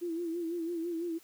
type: tone with vibrato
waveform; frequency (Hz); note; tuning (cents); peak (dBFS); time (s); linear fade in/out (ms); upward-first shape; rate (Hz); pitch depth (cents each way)
sine; 337.4; E4; +40; -32; 0.01-1.19; 20; sine; 6; 70
effects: white hiss -60 dBFS RMS until 1.23 s